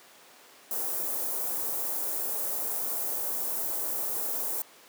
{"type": "band-stop noise", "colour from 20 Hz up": "white", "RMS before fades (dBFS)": -31, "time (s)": [0.71, 4.62], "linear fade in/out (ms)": 2, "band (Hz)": [700, 12000], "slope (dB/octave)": 12, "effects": ["pink hiss -53 dBFS RMS until 4.88 s", "high-pass 400 Hz 12 dB/octave"]}